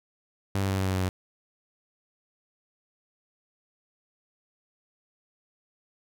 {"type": "tone with pitch steps", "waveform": "sawtooth", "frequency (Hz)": [98, 97.1, 96.21, 95.32, 94.44, 93.57, 92.71], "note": ["G2", "G2", "G2", "G2", "F#2", "F#2", "F#2"], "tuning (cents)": [0, -16, -32, -48, 36, 20, 4], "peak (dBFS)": -21, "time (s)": [0.55, 1.089], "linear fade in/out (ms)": 0, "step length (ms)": 77, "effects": []}